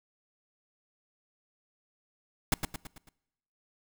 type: noise with echo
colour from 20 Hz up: pink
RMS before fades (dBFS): -25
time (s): 2.52-2.54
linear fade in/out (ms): 2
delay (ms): 110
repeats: 5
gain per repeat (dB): -6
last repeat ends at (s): 3.09
effects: noise-tail reverb RT60 1.0 s tail -25 dB re dry